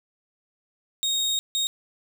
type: tone bursts at uneven times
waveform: 30% pulse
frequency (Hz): 3729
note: A#7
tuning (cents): 0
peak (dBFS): -20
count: 2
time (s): 1.03-1.39 / 1.55-1.67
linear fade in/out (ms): 0
effects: none